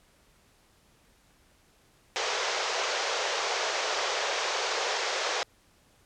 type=band-pass noise; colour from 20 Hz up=pink; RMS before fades=-30 dBFS; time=2.16-5.43 s; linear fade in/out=0 ms; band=420 to 6700 Hz; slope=48 dB/octave; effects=pink hiss -63 dBFS RMS until 6.05 s + low-pass 12000 Hz 12 dB/octave